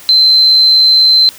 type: tone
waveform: sine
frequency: 4088 Hz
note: C8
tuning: 41 cents flat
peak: -4 dBFS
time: 0.09-1.29 s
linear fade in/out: 0 ms
effects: white hiss -35 dBFS RMS until 1.38 s